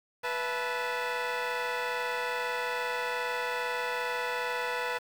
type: tone cluster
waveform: 15% pulse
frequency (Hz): 492.4 / 664 / 870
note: B4 / E5 / A5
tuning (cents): -5 / +12 / -20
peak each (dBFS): -25 / -32 / -29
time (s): 0.23-4.99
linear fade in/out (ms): 20
effects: low-pass 4000 Hz 12 dB/octave + 8-bit